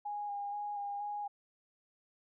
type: tone with vibrato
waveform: sine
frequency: 818 Hz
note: G#5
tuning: 26 cents flat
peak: -36 dBFS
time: 0.05-1.28 s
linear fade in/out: 10 ms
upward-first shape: square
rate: 2.1 Hz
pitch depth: 17 cents each way
effects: none